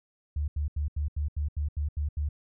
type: tone bursts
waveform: sine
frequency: 73.9 Hz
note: D2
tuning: 11 cents sharp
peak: -26 dBFS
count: 10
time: 0.36-2.289 s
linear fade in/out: 5 ms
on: 120 ms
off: 81 ms
effects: none